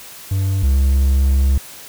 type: tone pair in turn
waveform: triangle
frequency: 96.4 / 67.44 Hz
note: G2 / C#2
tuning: -28 / -47 cents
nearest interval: tritone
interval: 619 cents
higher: first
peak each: -13 / -9 dBFS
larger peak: second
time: 0.31-0.63 / 0.63-1.58 s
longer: second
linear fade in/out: 5 ms
effects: white hiss -37 dBFS RMS until 1.88 s